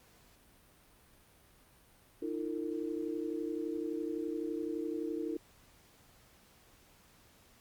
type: tone cluster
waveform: sine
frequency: 307.9 / 339.7 / 454.2 Hz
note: D#4 / F4 / A#4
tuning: -18 / -48 / -45 cents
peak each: -38 / -38 / -40 dBFS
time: 2.22-5.37 s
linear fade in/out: 5 ms
effects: pink hiss -63 dBFS RMS until 7.6 s + Opus 48 kbps